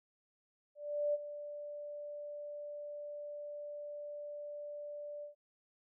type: tone with ADSR envelope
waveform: sine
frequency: 587 Hz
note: D5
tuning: 1 cent flat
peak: -29 dBFS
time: 0.75-5.35 s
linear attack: 390 ms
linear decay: 30 ms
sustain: -13 dB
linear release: 120 ms
effects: none